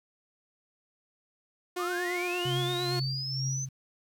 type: tone with vibrato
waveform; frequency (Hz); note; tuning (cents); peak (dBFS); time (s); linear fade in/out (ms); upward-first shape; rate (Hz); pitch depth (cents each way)
sawtooth; 355.4; F4; +30; -27; 1.76-3; 10; sine; 8.7; 23
type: linear sweep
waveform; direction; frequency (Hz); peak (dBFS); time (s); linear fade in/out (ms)
sine; up; 1123 to 6220; -33; 1.78-3.66; 20
type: tone with tremolo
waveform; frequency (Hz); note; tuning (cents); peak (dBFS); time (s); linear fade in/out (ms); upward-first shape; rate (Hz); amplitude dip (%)
sine; 133.2; C3; +31; -28; 2.45-3.69; 5; triangle; 2.2; 70
effects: 10-bit